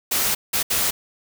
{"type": "noise bursts at uneven times", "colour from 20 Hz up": "white", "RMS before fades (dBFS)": -21, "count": 3, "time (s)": [[0.11, 0.35], [0.53, 0.63], [0.7, 0.91]], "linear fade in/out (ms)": 10, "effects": []}